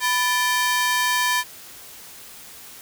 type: ring-modulated tone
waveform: sawtooth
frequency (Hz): 1372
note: F6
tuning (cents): -31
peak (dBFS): -12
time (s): 0-1.44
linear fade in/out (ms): 50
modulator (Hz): 379
effects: white hiss -42 dBFS RMS until 2.81 s